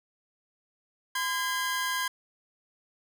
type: tone pair together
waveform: sawtooth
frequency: 1022 / 1622.3 Hz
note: C6 / G#6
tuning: -41 / -41 cents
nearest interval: minor sixth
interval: 800 cents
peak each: -27 / -27 dBFS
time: 1.15-2.08 s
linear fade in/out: 5 ms
effects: none